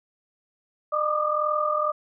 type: tone cluster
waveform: sine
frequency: 605 / 1183 / 1225 Hz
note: D#5 / D6 / D#6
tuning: -49 / +12 / -27 cents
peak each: -26 dBFS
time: 0.92-1.92 s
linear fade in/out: 10 ms
effects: none